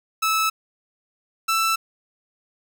sawtooth tone pair in turn, 1306 / 1327.3 Hz, E6 / E6, -17 / +12 cents, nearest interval unison, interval 29 cents, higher second, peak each -15 dBFS, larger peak neither, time 0.22-0.5 / 1.48-1.76 s, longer neither, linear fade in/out 10 ms, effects none

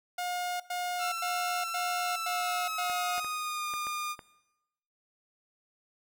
sawtooth tone bursts, 715 Hz, F5, 41 cents sharp, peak -28 dBFS, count 6, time 0.18-3.2 s, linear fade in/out 5 ms, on 420 ms, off 100 ms
sawtooth tone with pitch glide, 1345 to 1212.2 Hz, E6 to D#6, +34 to -46 cents, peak -29 dBFS, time 0.98-4.16 s, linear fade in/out 50 ms, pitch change -180 cents, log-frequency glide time 2.01-3.69 s
clicks, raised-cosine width 0.5 ms, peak -28 dBFS, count 6, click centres 2.898 / 3.18 / 3.246 / 3.738 / 3.869 / 4.192 s
effects noise-tail reverb RT60 0.9 s tail -18 dB re dry

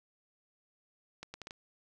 accelerating click train, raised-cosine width 0.2 ms, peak -26 dBFS, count 5, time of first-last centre 1.23-1.509 s, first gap 110 ms, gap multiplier 0.7, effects none

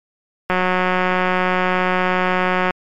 click train, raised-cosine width 0.5 ms, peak -3 dBFS, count 405, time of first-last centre 0.5-2.708 s, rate 183 Hz, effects MP3 64 kbps

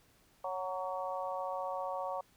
harmonic tone with a mistuned harmonic, 185 Hz, F#3, in tune, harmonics 3 / 4 / 5 / 6, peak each -39 / -40 / -41 / -42 dBFS, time 0.44-2.21 s, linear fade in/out 5 ms, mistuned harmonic 6, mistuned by +26 cents, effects pink hiss -67 dBFS RMS until 2.36 s

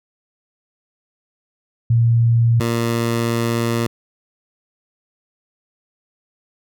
sine / 15% pulse tone pair in turn, 116.54 / 116.54 Hz, A#2 / A#2, 0 / 0 cents, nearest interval unison, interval 0 cents, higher neither, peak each -11 dBFS, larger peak neither, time 1.9-2.6 / 2.6-3.87 s, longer second, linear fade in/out 5 ms, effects none

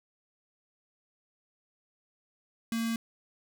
square tone with notch filter, 228.3 Hz, A#3, 36 cents flat, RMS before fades -31 dBFS, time 2.72-2.96 s, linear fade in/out 2 ms, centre 600 Hz, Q 0.56, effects none

